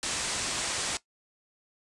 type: low-pass noise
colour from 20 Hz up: white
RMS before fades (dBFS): -32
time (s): 0.03-0.97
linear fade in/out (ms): 0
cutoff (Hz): 9100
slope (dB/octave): 48
effects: noise-tail reverb RT60 0.1 s tail -17 dB re dry + resampled to 24000 Hz